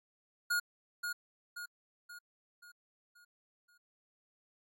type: tone with echo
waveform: square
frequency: 1435 Hz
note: F6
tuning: 47 cents sharp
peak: -30 dBFS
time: 0.5-0.6 s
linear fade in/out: 10 ms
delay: 530 ms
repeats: 6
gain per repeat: -6 dB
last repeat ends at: 3.78 s
effects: AAC 64 kbps